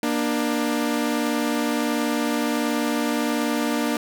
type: tone pair together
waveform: sawtooth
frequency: 236.3 / 297.7 Hz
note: A#3 / D4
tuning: +24 / +24 cents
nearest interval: major third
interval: 400 cents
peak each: -20 dBFS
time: 0.03-3.97 s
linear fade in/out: 2 ms
effects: none